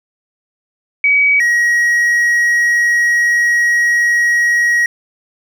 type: tone pair in turn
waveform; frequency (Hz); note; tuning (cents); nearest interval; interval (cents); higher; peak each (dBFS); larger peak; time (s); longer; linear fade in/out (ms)
sine / triangle; 2271 / 1899.2; C#7 / A#6; +41 / +32; minor third; 309; first; -8 / -8; neither; 1.04-1.4 / 1.4-4.86; second; 2
effects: none